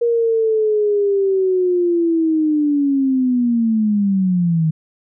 sine linear sweep, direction down, 474.2 to 155.56 Hz, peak -13 dBFS, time 0.01-4.71 s, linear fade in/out 10 ms, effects none

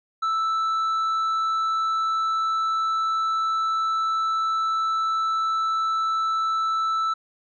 sine tone with tanh clipping, 1318.5 Hz, E6, in tune, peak -22 dBFS, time 0.22-7.14 s, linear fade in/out 10 ms, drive 5 dB, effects none

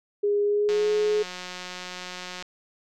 sine tone with pitch glide, 410 to 422.3 Hz, G#4 to G#4, -22 to +29 cents, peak -20 dBFS, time 0.23-1.23 s, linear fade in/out 10 ms, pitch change +51 cents, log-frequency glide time 0.43-0.9 s
click train, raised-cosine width 0.2 ms, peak -19 dBFS, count 315, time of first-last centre 0.69-2.425 s, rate 181 Hz
effects none

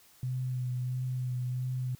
sine tone with vibrato, 126.5 Hz, B2, 42 cents sharp, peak -30 dBFS, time 0.23-1.95 s, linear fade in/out 2 ms, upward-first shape sine, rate 1.5 Hz, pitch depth 21 cents each way, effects white hiss -60 dBFS RMS until 1.99 s

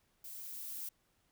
violet noise with level ramp, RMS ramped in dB -48 to -42 dBFS, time 0.24-0.89 s, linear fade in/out 5 ms, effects pink hiss -75 dBFS RMS until 1.31 s

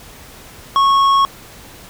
sine tone with tanh clipping, 1100 Hz, C#6, 14 cents flat, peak -11 dBFS, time 0.76-1.25 s, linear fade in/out 0 ms, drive 9 dB, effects pink hiss -39 dBFS RMS until 1.89 s

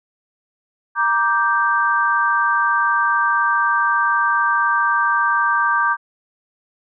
sine chord, G minor, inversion first, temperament just, 940.8 / 1176 / 1568 Hz, Bb5 / D6 / G6, +16 / +2 / 0 cents, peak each -21 / -18 / -18 dBFS, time 0.95-5.97 s, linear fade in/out 50 ms, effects none

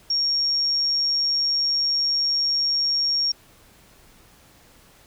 sine tone, 5550 Hz, F8, 12 cents flat, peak -19 dBFS, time 0.1-3.32 s, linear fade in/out 5 ms, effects pink hiss -53 dBFS RMS until 5.06 s

